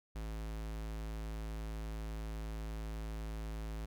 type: tone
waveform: square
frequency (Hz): 54.1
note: A1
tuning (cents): -29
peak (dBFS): -40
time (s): 0.15-3.86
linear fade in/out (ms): 10
effects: none